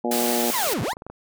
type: harmonic tone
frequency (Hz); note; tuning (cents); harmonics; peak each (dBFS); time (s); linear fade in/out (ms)
119.5; A#2; +43; 2 / 3 / 4 / 5 / 6 / 7; -26 / -28 / -29 / -30 / -31 / -31; 0.04-0.51; 5
type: high-pass noise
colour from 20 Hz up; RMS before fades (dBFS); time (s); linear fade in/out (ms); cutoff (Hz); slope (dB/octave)
white; -26; 0.11-0.74; 5; 160; 24
type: linear two-way sweep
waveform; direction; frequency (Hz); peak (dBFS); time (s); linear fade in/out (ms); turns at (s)
35% pulse; down then up; 1108.7 to 84.8 to 1108.7; -22; 0.53-0.94; 20; 0.82
type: clicks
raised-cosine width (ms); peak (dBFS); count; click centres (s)
1; -24; 10; 0.673 / 0.732 / 0.783 / 0.827 / 0.883 / 0.932 / 0.969 / 1.021 / 1.066 / 1.1
effects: none